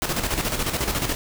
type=noise with tremolo; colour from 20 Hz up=pink; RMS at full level=-23 dBFS; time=0.02-1.15 s; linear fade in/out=0 ms; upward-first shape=square; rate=14 Hz; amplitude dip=55%; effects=none